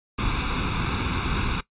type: noise with comb filter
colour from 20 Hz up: pink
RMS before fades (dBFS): -25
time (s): 0.18-1.61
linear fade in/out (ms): 10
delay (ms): 0.8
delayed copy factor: +0.75
effects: noise-tail reverb RT60 0.1 s tail -18 dB re dry + resampled to 8000 Hz